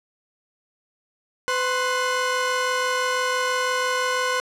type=tone cluster; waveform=35% pulse; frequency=505 / 1056 / 1486 Hz; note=B4 / C6 / F#6; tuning=+39 / +16 / +7 cents; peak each=-24 dBFS; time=1.48-4.4 s; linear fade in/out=0 ms; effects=low-pass 9000 Hz 12 dB/octave